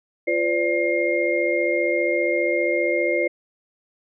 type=tone cluster; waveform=sine; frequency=347 / 507 / 582 / 2126 Hz; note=F4 / B4 / D5 / C7; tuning=-11 / +45 / -16 / +27 cents; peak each=-24 dBFS; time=0.27-3.28 s; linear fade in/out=10 ms; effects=none